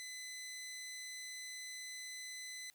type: tone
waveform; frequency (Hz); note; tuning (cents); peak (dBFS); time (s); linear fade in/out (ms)
15% pulse; 2016; B6; +35; -39; 0-2.7; 0
effects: white hiss -71 dBFS RMS until 2.74 s